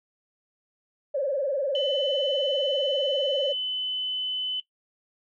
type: tone with vibrato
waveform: sine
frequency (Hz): 554.4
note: C#5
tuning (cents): 0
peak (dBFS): -23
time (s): 1.14-3.53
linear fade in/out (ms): 10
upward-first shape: sine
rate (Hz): 20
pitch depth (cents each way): 120
type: tone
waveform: sine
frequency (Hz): 3020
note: F#7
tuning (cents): +35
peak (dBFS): -25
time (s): 1.75-4.6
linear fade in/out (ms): 2
effects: noise-tail reverb RT60 0.1 s tail -18 dB re dry + tanh soft clip ceiling -14 dBFS